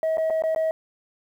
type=tone with dropouts; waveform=sine; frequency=640 Hz; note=D#5; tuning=49 cents sharp; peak=-18 dBFS; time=0.03-0.71 s; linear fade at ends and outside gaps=1 ms; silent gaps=0.172-0.181 / 0.3-0.305 / 0.422-0.437 / 0.548-0.561 s; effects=tanh soft clip ceiling -19 dBFS + 9-bit